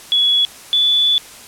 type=tone pair in turn; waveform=sine; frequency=3380 / 3461 Hz; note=G#7 / A7; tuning=+30 / -29 cents; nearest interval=unison; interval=41 cents; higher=second; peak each=-11 dBFS; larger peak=neither; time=0.12-0.45 / 0.73-1.18 s; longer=second; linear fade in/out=0 ms; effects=white hiss -38 dBFS RMS until 1.47 s + low-pass 11000 Hz 12 dB/octave